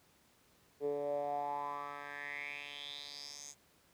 10% pulse tone with band-pass filter sweep, 144 Hz, D3, 34 cents flat, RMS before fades -41 dBFS, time 0.8-3.55 s, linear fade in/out 50 ms, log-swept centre 410 to 7000 Hz, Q 6.1, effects pink hiss -68 dBFS RMS until 3.93 s + high-pass 80 Hz 12 dB/octave

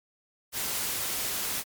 white noise, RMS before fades -31 dBFS, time 0.52-1.64 s, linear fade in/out 50 ms, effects MP3 96 kbps

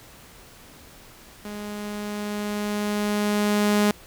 sawtooth tone with level ramp, 207.7 Hz, G#3, in tune, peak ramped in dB -29 to -13 dBFS, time 1.45-3.91 s, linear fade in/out 2 ms, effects pink hiss -48 dBFS RMS until 4.06 s

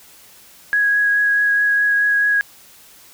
sine tone with vibrato, 1659 Hz, G#6, 2 cents flat, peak -13 dBFS, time 0.73-2.41 s, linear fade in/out 0 ms, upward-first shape triangle, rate 4.7 Hz, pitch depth 13 cents each way, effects white hiss -46 dBFS RMS until 3.13 s

